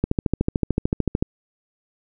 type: click train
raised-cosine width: 3 ms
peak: -6 dBFS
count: 17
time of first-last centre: 0.04-1.225 s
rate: 13.5 Hz
effects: none